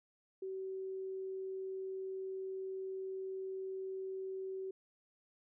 sine tone, 380.9 Hz, G4, 50 cents flat, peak -39 dBFS, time 0.42-4.71 s, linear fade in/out 5 ms, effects none

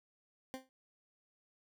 20% pulse tone with exponential decay, 261.7 Hz, C4, in tune, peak -33 dBFS, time 0.54-0.69 s, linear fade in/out 0 ms, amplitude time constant 31 ms, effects none

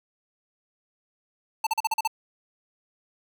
square tone bursts, 885 Hz, A5, 10 cents sharp, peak -22 dBFS, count 7, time 1.64-2.076 s, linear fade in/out 5 ms, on 28 ms, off 40 ms, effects none

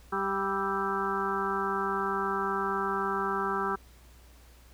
harmonic tone with a mistuned harmonic, 196 Hz, G3, in tune, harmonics 1 / 2 / 4 / 5 / 6 / 7 / 8, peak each -38 / -33 / -37 / -35 / -35 / -33 / -38 dBFS, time 0.12-3.76 s, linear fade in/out 10 ms, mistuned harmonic 7, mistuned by -56 cents, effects added 60 Hz sine -53 dBFS peak until 4.73 s + pink hiss -59 dBFS RMS until 4.73 s

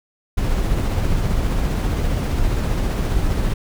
brown noise with tremolo, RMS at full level -18 dBFS, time 0.37-3.54 s, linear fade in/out 10 ms, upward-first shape sine, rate 15 Hz, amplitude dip 25%, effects none

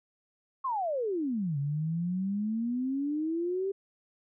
sine exponential two-way sweep, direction down then up, 1108.7 to 138.4 to 397.3 Hz, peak -28 dBFS, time 0.64-3.72 s, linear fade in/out 10 ms, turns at 1.58 s, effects none

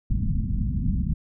pink low-pass noise, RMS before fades -24 dBFS, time 0.1-1.14 s, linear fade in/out 10 ms, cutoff 230 Hz, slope 48 dB/octave, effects none

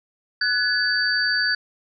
sine tone cluster, 1489 / 1701 / 4609 Hz, F#6 / G#6 / D8, +11 / +41 / -33 cents, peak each -23 dBFS, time 0.41-1.55 s, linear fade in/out 5 ms, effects none

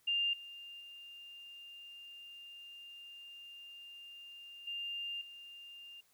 sine tone with level steps, 2800 Hz, F7, 4 cents sharp, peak -30 / -47 / -49 / -38 / -49 dBFS, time 0.07-6.01 s, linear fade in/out 10 ms, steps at 0.33 / 0.8 / 4.67 / 5.21 s, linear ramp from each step 5 ms, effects white hiss -71 dBFS RMS until 6.13 s

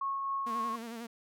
sine tone with tremolo, 1095 Hz, C#6, 22 cents flat, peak -30 dBFS, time 0.01-0.76 s, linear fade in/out 5 ms, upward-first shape triangle, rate 3.8 Hz, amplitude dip 30%
sawtooth tone with vibrato, 230.9 Hz, A#3, 16 cents flat, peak -36 dBFS, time 0.46-1.07 s, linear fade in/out 10 ms, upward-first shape sine, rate 11 Hz, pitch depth 60 cents each way
effects none

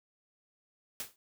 white noise with exponential decay, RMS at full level -35 dBFS, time 1-1.16 s, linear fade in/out 1 ms, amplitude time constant 34 ms, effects none

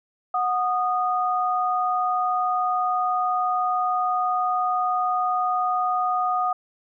sine tone pair together, 733.1 / 1233 Hz, F#5 / D#6, -16 / -16 cents, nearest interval major sixth, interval 900 cents, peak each -23 dBFS, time 0.34-6.53 s, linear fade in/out 5 ms, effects none

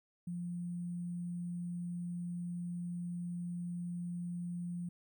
sine tone with sample-and-hold, 174.61 Hz, F3, in tune, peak -37 dBFS, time 0.27-4.89 s, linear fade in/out 5 ms, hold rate 8820 Hz, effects none

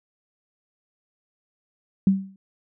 sine tone with exponential decay, 193.1 Hz, G3, 26 cents flat, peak -11 dBFS, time 2.07-2.36 s, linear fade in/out 2 ms, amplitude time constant 62 ms, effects none

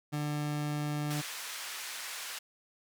30% pulse tone, 148.3 Hz, D3, 17 cents sharp, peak -29 dBFS, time 0.12-1.22 s, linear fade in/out 20 ms
pink band-pass noise, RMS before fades -41 dBFS, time 1.1-2.39 s, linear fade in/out 10 ms, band 1400 to 13000 Hz, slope 12 dB/octave
effects none

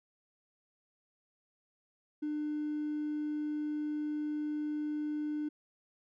triangle tone with hard clipping, 300 Hz, D4, 37 cents sharp, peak -33 dBFS, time 2.22-5.49 s, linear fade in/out 10 ms, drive 4 dB, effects none

